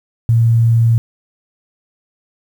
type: tone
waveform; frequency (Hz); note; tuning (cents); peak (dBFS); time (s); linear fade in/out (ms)
sine; 115.3; A#2; -19; -8; 0.29-0.98; 0
effects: 7-bit

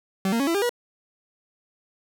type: tone with pitch steps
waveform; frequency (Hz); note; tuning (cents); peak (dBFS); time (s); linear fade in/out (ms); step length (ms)
40% pulse; 191.7 / 230.6 / 277.4 / 333.8 / 401.5 / 483.1; G3 / A#3 / C#4 / E4 / G4 / B4; -38 / -19 / +1 / +22 / +41 / -38; -20; 0.25-0.694; 2; 74
effects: none

